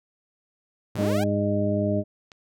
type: linear sweep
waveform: sawtooth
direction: up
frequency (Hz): 79.4 to 830.6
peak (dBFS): -26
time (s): 0.95-1.24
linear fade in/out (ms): 5
type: harmonic tone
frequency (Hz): 102.3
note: G#2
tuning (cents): -26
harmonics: 1 / 2 / 3 / 4 / 6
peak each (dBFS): -27 / -26 / -29 / -32 / -26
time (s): 0.96-2.04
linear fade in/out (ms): 50
type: click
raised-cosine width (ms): 0.2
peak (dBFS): -28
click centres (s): 2.318
effects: none